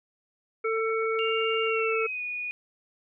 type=harmonic tone; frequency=446.1 Hz; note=A4; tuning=24 cents sharp; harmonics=1 / 3 / 5; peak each=-26 / -31 / -33 dBFS; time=0.64-2.07 s; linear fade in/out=10 ms
type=tone with pitch glide; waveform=sine; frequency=2794 to 2461 Hz; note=F7 to D#7; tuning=0 to -20 cents; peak=-30 dBFS; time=1.19-2.51 s; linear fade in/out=0 ms; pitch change=-220 cents; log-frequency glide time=1.65-2.22 s
effects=none